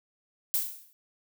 violet noise with exponential decay, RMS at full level -24 dBFS, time 0.54-0.93 s, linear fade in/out 0 ms, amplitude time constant 84 ms, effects none

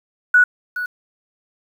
sine tone with echo, 1470 Hz, F#6, 12 cents flat, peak -8 dBFS, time 0.34-0.44 s, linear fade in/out 5 ms, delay 420 ms, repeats 1, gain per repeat -13 dB, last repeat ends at 0.86 s, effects 7-bit

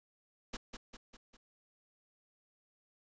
pink noise with echo, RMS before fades -40 dBFS, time 0.53-0.57 s, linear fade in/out 10 ms, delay 200 ms, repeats 4, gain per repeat -5 dB, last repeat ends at 1.37 s, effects resampled to 16000 Hz

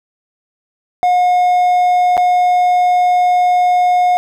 triangle tone with dropouts, 720 Hz, F#5, 47 cents flat, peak -7 dBFS, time 1.03-4.17 s, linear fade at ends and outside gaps 0 ms, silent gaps 2.169-2.177 s, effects none

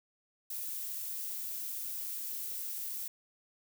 violet noise, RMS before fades -39 dBFS, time 0.5-3.08 s, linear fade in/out 5 ms, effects none

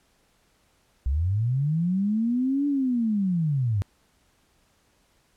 sine linear two-way sweep, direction up then down, 61.1 to 290.2 to 94 Hz, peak -21 dBFS, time 1.06-3.82 s, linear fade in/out 0 ms, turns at 2.67 s, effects pink hiss -65 dBFS RMS until 5.36 s + low-pass 12000 Hz 12 dB/octave

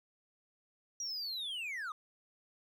triangle linear sweep, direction down, 5790 to 1174.7 Hz, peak -36 dBFS, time 1-1.92 s, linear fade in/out 2 ms, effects none

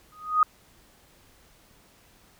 sine tone with exponential growth, 1244.5 Hz, D#6, in tune, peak -13 dBFS, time 0.12-0.43 s, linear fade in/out 2 ms, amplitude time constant 66 ms, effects pink hiss -58 dBFS RMS until 2.39 s

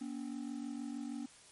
triangle ring-modulated tone, 261.6 Hz, C4, in tune, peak -34 dBFS, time 0.01-1.26 s, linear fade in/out 0 ms, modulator 23.2 Hz, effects white hiss -59 dBFS RMS until 1.51 s + MP3 48 kbps

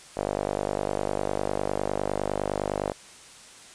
sawtooth tone with band-pass filter, 49.86 Hz, G1, 30 cents sharp, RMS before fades -29 dBFS, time 0.16-2.93 s, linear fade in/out 20 ms, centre 600 Hz, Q 2.1, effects white hiss -48 dBFS RMS until 3.74 s + resampled to 22050 Hz

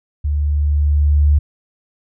sine tone with level ramp, 73.42 Hz, D2, in tune, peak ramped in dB -15 to -8 dBFS, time 0.24-1.39 s, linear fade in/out 10 ms, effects none

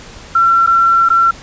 sine tone with dropouts, 1356 Hz, E6, 49 cents sharp, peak -7 dBFS, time 0.35-1.31 s, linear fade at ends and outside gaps 5 ms, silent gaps 0.664-0.673 / 1.088-1.101 s, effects pink hiss -35 dBFS RMS until 1.42 s + resampled to 16000 Hz

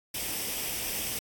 white noise with comb filter, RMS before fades -33 dBFS, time 0.14-1.19 s, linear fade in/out 5 ms, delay 0.36 ms, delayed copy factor +0.5, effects AAC 64 kbps

